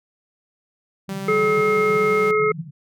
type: band-pass noise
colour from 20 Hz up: pink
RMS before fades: -34 dBFS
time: 1.08-2.71 s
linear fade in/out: 10 ms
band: 140 to 180 Hz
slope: 96 dB/octave
type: tone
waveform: sawtooth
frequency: 194.6 Hz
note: G3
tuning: 12 cents flat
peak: -24 dBFS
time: 1.09-2.31 s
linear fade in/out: 0 ms
type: harmonic tone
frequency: 427.6 Hz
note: A4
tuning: 49 cents flat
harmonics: 1 / 3 / 5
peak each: -17 / -22 / -24 dBFS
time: 1.28-2.52 s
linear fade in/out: 5 ms
effects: none